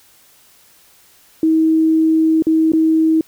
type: tone with dropouts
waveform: sine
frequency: 319.4 Hz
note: D#4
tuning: 45 cents sharp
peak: -10 dBFS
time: 1.43-3.21 s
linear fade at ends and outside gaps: 2 ms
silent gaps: 2.423-2.468 / 2.72-2.734 s
effects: white hiss -50 dBFS RMS until 3.27 s